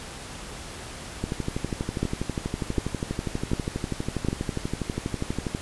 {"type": "two click trains", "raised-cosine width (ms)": 3, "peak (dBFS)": [-14, -10], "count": [54, 4], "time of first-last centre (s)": [[1.24, 5.549], [2.03, 4.286]], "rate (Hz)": [12.3, 1.33], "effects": ["pink hiss -39 dBFS RMS until 5.61 s", "resampled to 24000 Hz"]}